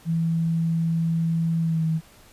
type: tone with pitch glide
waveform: sine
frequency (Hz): 164.81 to 160.4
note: E3 to E3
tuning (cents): 0 to -47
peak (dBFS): -20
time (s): 0.05-2.01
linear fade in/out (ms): 50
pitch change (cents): -47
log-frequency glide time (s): 1.61-1.84
effects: pink hiss -52 dBFS RMS until 2.32 s + resampled to 32000 Hz